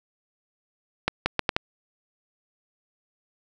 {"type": "accelerating click train", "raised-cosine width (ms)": 0.3, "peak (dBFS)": -5, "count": 5, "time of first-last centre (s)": [1.08, 1.565], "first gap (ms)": 180, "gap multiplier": 0.74, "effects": []}